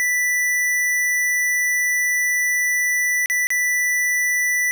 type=tone with dropouts; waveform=square; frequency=1976 Hz; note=B6; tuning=in tune; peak=-18 dBFS; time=0-4.71 s; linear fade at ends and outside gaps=0 ms; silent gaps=3.259-3.299 / 3.47-3.504 s; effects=none